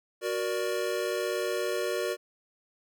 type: chord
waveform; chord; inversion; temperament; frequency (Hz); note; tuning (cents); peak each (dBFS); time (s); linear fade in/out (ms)
square; Gb augmented; none; equal with one note detuned; 370 / 471 / 587.3; Gb4 / Bb4 / D5; 0 / +18 / 0; -33 / -33 / -34; 0.21-2.17; 50
effects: none